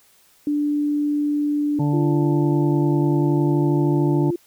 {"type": "tone", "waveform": "sine", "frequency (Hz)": 293.7, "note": "D4", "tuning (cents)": 0, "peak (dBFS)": -18, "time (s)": [0.47, 1.79], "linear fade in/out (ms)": 2}
{"type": "harmonic tone", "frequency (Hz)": 146.1, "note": "D3", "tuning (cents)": -9, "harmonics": [1, 2, 3, 4, 5, 6], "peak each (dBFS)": [-19, -21, -36, -35, -41, -31], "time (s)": [1.79, 4.31], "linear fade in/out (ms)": 10}
{"type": "tone with pitch glide", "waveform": "sine", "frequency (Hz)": [342.4, 345.8], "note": ["F4", "F4"], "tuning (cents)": [-34, -17], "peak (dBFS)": -21, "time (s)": [1.93, 4.36], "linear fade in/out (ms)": 5, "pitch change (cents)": 17, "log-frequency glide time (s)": [3.06, 3.75]}
{"effects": ["white hiss -56 dBFS RMS until 4.46 s"]}